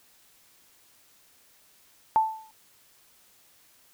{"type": "tone with exponential decay", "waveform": "sine", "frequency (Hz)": 880, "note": "A5", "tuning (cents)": 0, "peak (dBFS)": -15, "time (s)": [2.16, 2.51], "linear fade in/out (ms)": 0, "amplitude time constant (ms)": 76, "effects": ["white hiss -60 dBFS RMS until 3.93 s"]}